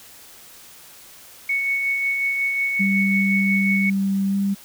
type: tone with tremolo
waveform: sine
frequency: 2217 Hz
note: C#7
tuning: in tune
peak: -18 dBFS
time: 1.49-3.9 s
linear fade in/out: 5 ms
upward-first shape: sine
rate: 5.5 Hz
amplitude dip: 30%
type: tone with pitch glide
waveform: sine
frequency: 195.6 to 198.1 Hz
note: G3 to G3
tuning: -4 to +18 cents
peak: -18 dBFS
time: 2.79-4.55 s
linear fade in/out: 20 ms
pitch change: +22 cents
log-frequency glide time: 4.3-4.35 s
effects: white hiss -45 dBFS RMS until 4.64 s